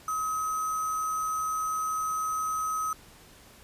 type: tone with sample-and-hold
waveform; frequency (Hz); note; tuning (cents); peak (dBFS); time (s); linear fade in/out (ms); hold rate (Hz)
sine; 1272; D#6; +38; -27; 0.08-2.93; 2; 7350
effects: pink hiss -53 dBFS RMS until 3.63 s + resampled to 32000 Hz